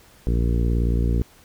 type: harmonic tone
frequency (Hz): 58.27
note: A#1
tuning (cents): 0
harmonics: 1 / 2 / 3 / 4 / 5 / 6 / 7 / 8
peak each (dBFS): -19 / -25 / -29 / -31 / -33 / -35 / -36 / -37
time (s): 0.27-1.22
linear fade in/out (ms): 0
effects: pink hiss -52 dBFS RMS until 1.44 s